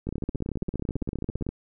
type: two click trains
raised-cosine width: 3 ms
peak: -16 / -20 dBFS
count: 22 / 26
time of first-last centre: 0.09-1.49 / 0.07-1.467 s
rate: 15 / 17.9 Hz
effects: none